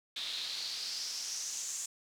pink noise with band-pass filter sweep, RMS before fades -39 dBFS, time 0.16-1.86 s, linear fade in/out 5 ms, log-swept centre 3600 to 7200 Hz, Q 4.7, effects none

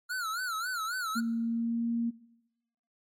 square tone with vibrato, 1396.9 Hz, F6, in tune, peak -32 dBFS, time 0.09-1.21 s, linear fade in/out 20 ms, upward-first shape sine, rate 3.7 Hz, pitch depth 150 cents each way
sine tone with pitch glide, 230 to 233.2 Hz, A#3 to A#3, -23 to +1 cents, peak -27 dBFS, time 1.15-2.11 s, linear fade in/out 20 ms, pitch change +24 cents, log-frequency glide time 1.39-1.89 s
effects noise-tail reverb RT60 0.9 s tail -20 dB re dry + MP3 64 kbps

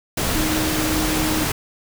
sine tone in noise, 311.1 Hz, D#4, in tune, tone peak -22 dBFS, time 0.35-1.44 s, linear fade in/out 5 ms, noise pink, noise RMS -22 dBFS, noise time 0.17-1.52 s, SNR -3 dB, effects none

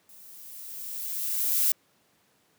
violet noise with level ramp, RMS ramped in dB -51 to -22 dBFS, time 0.09-1.72 s, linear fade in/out 2 ms, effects pink hiss -66 dBFS RMS until 2.58 s + high-pass 150 Hz 12 dB/octave

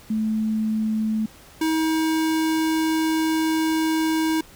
sine / square tone pair in turn, 218.1 / 318.6 Hz, A3 / D#4, -15 / +41 cents, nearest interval perfect fifth, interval 656 cents, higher second, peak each -20 dBFS, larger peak neither, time 0.1-1.26 / 1.61-4.41 s, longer second, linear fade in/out 5 ms, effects pink hiss -48 dBFS RMS until 4.55 s

